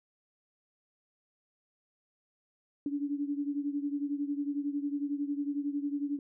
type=beating tone pair; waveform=sine; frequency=284.1 / 295.1 Hz; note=C#4 / D4; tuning=+43 / +8 cents; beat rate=11 Hz; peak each=-32 / -36 dBFS; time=2.86-6.19 s; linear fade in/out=2 ms; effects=none